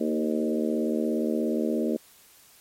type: harmonic tone with a mistuned harmonic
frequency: 77 Hz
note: D#2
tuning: 17 cents flat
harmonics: 3 / 4 / 5 / 6 / 7 / 8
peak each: -27 / -29 / -31 / -33 / -34 / -35 dBFS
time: 0-1.97 s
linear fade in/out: 10 ms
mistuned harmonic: 4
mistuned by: +17 cents
effects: white hiss -55 dBFS RMS until 2.6 s + MP3 64 kbps